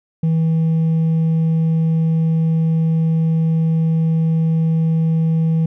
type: tone with hard clipping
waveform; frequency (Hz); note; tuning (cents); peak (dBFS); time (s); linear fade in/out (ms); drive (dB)
triangle; 161.9; E3; -31; -12; 0.23-5.66; 5; 1
effects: none